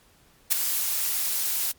blue noise with ADSR envelope, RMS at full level -17 dBFS, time 0.5-1.72 s, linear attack 24 ms, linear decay 6 ms, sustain -9 dB, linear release 9 ms, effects pink hiss -59 dBFS RMS until 1.78 s + MP3 96 kbps

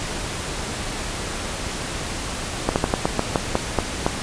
slowing click train, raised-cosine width 1 ms, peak -3 dBFS, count 10, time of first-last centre 2.69-4.065 s, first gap 69 ms, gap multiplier 1.19, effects pink hiss -28 dBFS RMS until 4.22 s + resampled to 22050 Hz

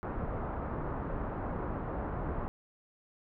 pink low-pass noise, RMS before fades -36 dBFS, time 0.03-2.48 s, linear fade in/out 0 ms, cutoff 1300 Hz, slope 24 dB/octave, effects none

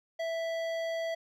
sine tone with hard clipping, 659.3 Hz, E5, in tune, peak -33 dBFS, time 0.19-1.15 s, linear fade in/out 10 ms, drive 13 dB, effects none

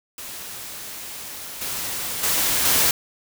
white noise with level steps, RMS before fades -35 / -28 / -21 / -18 dBFS, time 0.18-2.91 s, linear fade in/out 2 ms, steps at 1.61 / 2.23 / 2.65 s, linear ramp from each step 5 ms, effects none

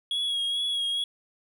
triangle tone with vibrato, 3322 Hz, G#7, in tune, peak -24 dBFS, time 0.11-1.04 s, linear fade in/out 2 ms, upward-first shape sine, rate 2.3 Hz, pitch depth 30 cents each way, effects none

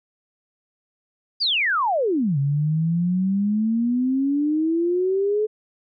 sine exponential two-way sweep, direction down then up, 4988 to 137 to 433.6 Hz, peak -18 dBFS, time 1.4-5.47 s, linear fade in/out 20 ms, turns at 2.38 s, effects none

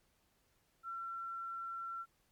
sine tone, 1355 Hz, E6, 47 cents sharp, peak -40 dBFS, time 0.83-2.06 s, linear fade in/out 50 ms, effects pink hiss -75 dBFS RMS until 2.31 s + MP3 96 kbps

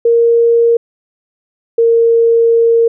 sine tone pair in turn, 466.2 / 461.6 Hz, A#4 / A#4, 0 / -17 cents, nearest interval unison, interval 17 cents, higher first, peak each -6 dBFS, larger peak neither, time 0.05-0.77 / 1.78-2.88 s, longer second, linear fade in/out 5 ms, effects none

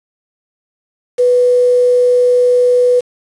sine tone with quantisation, 493.9 Hz, B4, in tune, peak -7 dBFS, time 1.18-3.01 s, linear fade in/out 20 ms, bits 5, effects resampled to 22050 Hz

